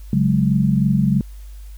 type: chord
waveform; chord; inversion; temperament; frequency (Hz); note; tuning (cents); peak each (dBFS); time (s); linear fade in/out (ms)
sine; C# suspended fourth; none; just; 138.59 / 184.79 / 207.9; C#3 / F#3 / G#3; 0 / -2 / +2; -18; 0.13-1.21; 2
effects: added 50 Hz sine -33 dBFS peak until 1.77 s + white hiss -53 dBFS RMS until 1.77 s